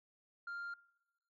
sine tone, 1396.9 Hz, F6, in tune, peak -39 dBFS, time 0.47-0.74 s, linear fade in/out 5 ms, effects noise-tail reverb RT60 1.0 s tail -22 dB re dry + tanh soft clip ceiling -40 dBFS

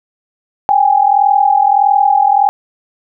sine tone pair together, 790.4 / 832 Hz, G5 / G#5, +14 / +3 cents, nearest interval minor second, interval 89 cents, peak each -10 dBFS, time 0.69-2.49 s, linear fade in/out 0 ms, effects none

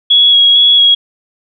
sine tone with vibrato, 3334 Hz, G#7, 6 cents sharp, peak -4 dBFS, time 0.1-0.95 s, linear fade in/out 10 ms, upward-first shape square, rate 2.2 Hz, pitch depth 12 cents each way, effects none

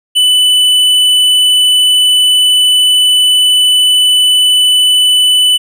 sine tone with hard clipping, 2991 Hz, F#7, 18 cents sharp, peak -7 dBFS, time 0.15-5.58 s, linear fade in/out 20 ms, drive 8 dB, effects none

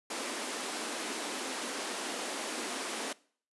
pink high-pass noise, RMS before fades -37 dBFS, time 0.1-3.13 s, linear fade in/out 5 ms, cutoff 230 Hz, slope 48 dB/octave, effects noise-tail reverb RT60 0.5 s tail -22 dB re dry + resampled to 24000 Hz

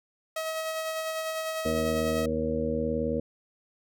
sawtooth tone with tremolo, 639 Hz, D#5, 46 cents sharp, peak -25 dBFS, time 0.36-2.26 s, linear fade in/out 5 ms, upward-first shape sine, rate 10 Hz, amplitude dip 30%
harmonic tone, 79 Hz, D#2, 27 cents sharp, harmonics 1 / 2 / 3 / 4 / 6 / 7, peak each -36 / -37 / -31 / -36 / -30 / -33 dBFS, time 1.65-3.2 s, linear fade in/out 5 ms
effects none

